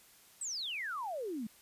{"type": "exponential sweep", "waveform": "sine", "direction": "down", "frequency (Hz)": [8372, 204.3], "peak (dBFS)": -36, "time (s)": [0.41, 1.47], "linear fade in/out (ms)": 5, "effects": ["white hiss -61 dBFS RMS until 1.61 s", "resampled to 32000 Hz"]}